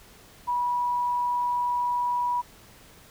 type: tone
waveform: sine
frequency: 974 Hz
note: B5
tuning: 24 cents flat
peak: -23 dBFS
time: 0.47-2.42 s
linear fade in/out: 20 ms
effects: pink hiss -52 dBFS RMS until 3.1 s